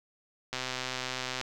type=click train; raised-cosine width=0.2 ms; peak=-16 dBFS; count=114; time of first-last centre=0.53-1.413 s; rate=128 Hz; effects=none